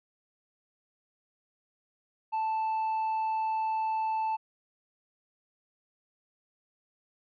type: tone with tanh clipping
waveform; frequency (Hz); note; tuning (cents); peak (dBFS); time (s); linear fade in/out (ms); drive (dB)
sine; 880; A5; 0; -28; 2.32-4.37; 20; 3
effects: none